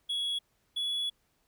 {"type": "tone pair in turn", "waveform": "triangle", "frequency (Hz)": [3352, 3389], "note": ["G#7", "G#7"], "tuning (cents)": [15, 34], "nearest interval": "unison", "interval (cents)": 19, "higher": "second", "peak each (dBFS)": -28, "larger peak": "neither", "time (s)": [[0.09, 0.39], [0.76, 1.1]], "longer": "second", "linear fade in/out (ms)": 10, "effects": ["pink hiss -73 dBFS RMS until 1.47 s"]}